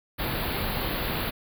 pink band-stop noise, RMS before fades -29 dBFS, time 0.18-1.31 s, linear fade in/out 20 ms, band 4600 to 11000 Hz, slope 96 dB/octave, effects none

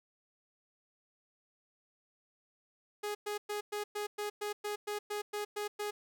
sawtooth tone bursts, 415.7 Hz, G#4, 2 cents sharp, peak -31 dBFS, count 13, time 3.03-5.91 s, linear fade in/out 10 ms, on 120 ms, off 110 ms, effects none

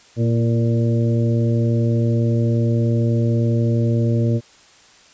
harmonic tone with a mistuned harmonic, 116.54 Hz, A#2, in tune, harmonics 1 / 2 / 3 / 4 / 5, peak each -16 / -22 / -26 / -28 / -30 dBFS, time 0.16-4.41 s, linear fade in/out 50 ms, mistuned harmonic 3, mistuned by -29 cents, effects white hiss -49 dBFS RMS until 5.13 s + resampled to 16000 Hz

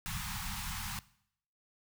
pink band-stop noise, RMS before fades -39 dBFS, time 0.06-0.99 s, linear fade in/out 0 ms, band 210 to 780 Hz, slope 96 dB/octave, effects noise-tail reverb RT60 0.7 s tail -20 dB re dry

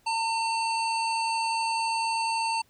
harmonic tone with a mistuned harmonic, 906 Hz, A#5, 50 cents flat, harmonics 1 / 3 / 5 / 7 / 9 / 10, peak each -26 / -33 / -34 / -49 / -41 / -49 dBFS, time 0.06-2.62 s, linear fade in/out 10 ms, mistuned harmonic 3, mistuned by -15 cents, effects pink hiss -64 dBFS RMS until 2.69 s

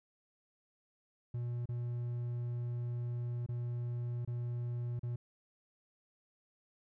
triangle tone with dropouts, 120.4 Hz, B2, 44 cents flat, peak -33 dBFS, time 1.34-5.16 s, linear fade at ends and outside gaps 5 ms, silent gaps 1.657-1.689 / 3.463-3.488 / 4.25-4.275 / 4.994-5.031 s, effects none

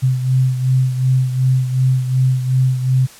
sine beating tone pair, 129 / 131.7 Hz, C3 / C3, -24 / +12 cents, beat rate 2.7 Hz, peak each -13 / -20 dBFS, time 0.02-3.07 s, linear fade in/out 20 ms, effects white hiss -41 dBFS RMS until 3.19 s + low-pass 11000 Hz 12 dB/octave

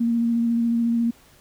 sine tone with vibrato, 233.1 Hz, A#3, in tune, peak -18 dBFS, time 0-1.11 s, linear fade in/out 10 ms, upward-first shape square, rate 14 Hz, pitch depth 13 cents each way, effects pink hiss -54 dBFS RMS until 1.4 s

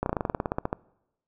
slowing click train, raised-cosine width 1 ms, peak -12 dBFS, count 15, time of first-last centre 0.03-0.729 s, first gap 31 ms, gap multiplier 1.07, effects noise-tail reverb RT60 0.9 s tail -24 dB re dry

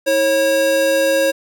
square tone pair together, 323.5 / 544 Hz, E4 / C#5, -32 / -33 cents, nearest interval major sixth, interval 899 cents, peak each -24 / -14 dBFS, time 0.06-1.32 s, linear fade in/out 20 ms, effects none

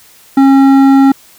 triangle tone with hard clipping, 271.9 Hz, C#4, 33 cents flat, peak -5 dBFS, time 0.37-1.12 s, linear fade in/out 5 ms, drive 14 dB, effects white hiss -42 dBFS RMS until 1.38 s

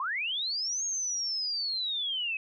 sine linear two-way sweep, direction up then down, 987.8 to 6580 to 2527 Hz, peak -29 dBFS, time 0-2.37 s, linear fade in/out 2 ms, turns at 0.84 s, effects none

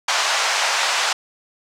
pink band-pass noise, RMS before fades -20 dBFS, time 0.08-1.13 s, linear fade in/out 5 ms, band 720 to 7100 Hz, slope 24 dB/octave, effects none

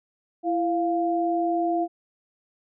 sine tone pair together, 335.1 / 698.7 Hz, E4 / F5, +29 / +1 cents, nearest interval octave + minor second, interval 1272 cents, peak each -24 dBFS, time 0.43-1.88 s, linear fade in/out 50 ms, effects none

